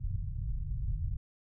pink low-pass noise, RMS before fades -34 dBFS, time 0-1.17 s, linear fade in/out 5 ms, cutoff 140 Hz, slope 48 dB/octave, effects none

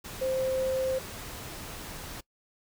sine tone in noise, 523.3 Hz, C5, in tune, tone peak -26 dBFS, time 0.21-0.99 s, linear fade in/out 10 ms, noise pink, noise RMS -41 dBFS, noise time 0.04-2.21 s, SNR +12 dB, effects noise-tail reverb RT60 0.1 s tail -22 dB re dry

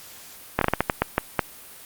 slowing click train, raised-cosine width 0.5 ms, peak -3 dBFS, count 10, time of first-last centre 0.59-1.393 s, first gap 23 ms, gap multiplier 1.32, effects white hiss -44 dBFS RMS until 1.85 s + Opus 48 kbps

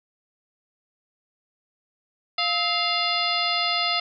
harmonic tone with a mistuned harmonic, 698.5 Hz, F5, in tune, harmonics 1 / 2 / 3 / 4 / 5 / 6 / 7, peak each -29 / -29 / -29 / -29 / -29 / -29 / -29 dBFS, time 2.38-4 s, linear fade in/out 5 ms, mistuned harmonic 2, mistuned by -140 cents, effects none

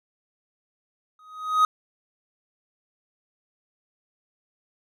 triangle tone with exponential growth, 1255 Hz, D#6, 15 cents sharp, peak -11 dBFS, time 1.19-1.65 s, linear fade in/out 2 ms, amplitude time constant 100 ms, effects none

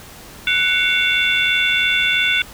sine tone cluster, 1485 / 2157 / 2240 / 2737 / 3483 Hz, F#6 / C#7 / C#7 / F7 / A7, +6 / -48 / +18 / -36 / -18 cents, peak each -20 / -23 / -20 / -20 / -19 dBFS, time 0.47-2.42 s, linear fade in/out 2 ms, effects tanh soft clip ceiling -5 dBFS + pink hiss -39 dBFS RMS until 2.53 s

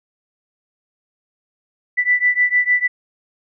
sine beating tone pair, 1975.5 / 1982.1 Hz, B6 / B6, 0 / +6 cents, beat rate 6.6 Hz, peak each -16 / -17 dBFS, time 1.97-2.88 s, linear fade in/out 20 ms, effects none

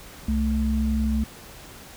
sine tone pair together, 65.48 / 219.3 Hz, C2 / A3, +2 / -6 cents, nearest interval octave + major sixth, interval 2092 cents, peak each -23 dBFS, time 0.28-1.24 s, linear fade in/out 5 ms, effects pink hiss -44 dBFS RMS until 1.96 s

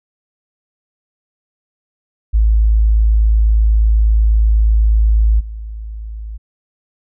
sine tone with level steps, 54.1 Hz, A1, 29 cents flat, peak -8 / -24 dBFS, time 2.33-6.38 s, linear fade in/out 20 ms, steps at 5.39 s, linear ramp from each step 20 ms, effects none

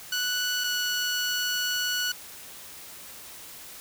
15% pulse tone pair in turn, 1480 / 1472.7 Hz, F#6 / F#6, 0 / -9 cents, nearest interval unison, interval 9 cents, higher first, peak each -19 / -19 dBFS, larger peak neither, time 0.12-0.64 / 0.64-2.12 s, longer second, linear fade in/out 5 ms, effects white hiss -44 dBFS RMS until 3.8 s

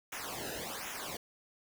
pink noise with flanger, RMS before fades -41 dBFS, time 0.12-1.17 s, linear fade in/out 5 ms, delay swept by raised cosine 0.22 to 0.91 ms, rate 1.3 Hz, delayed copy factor -0.9, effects none

